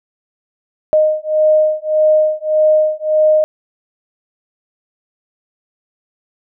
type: beating tone pair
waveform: sine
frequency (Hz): 617 / 618.7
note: D#5 / D#5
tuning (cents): -15 / -10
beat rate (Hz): 1.7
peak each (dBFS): -13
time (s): 0.93-3.44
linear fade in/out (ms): 0
effects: none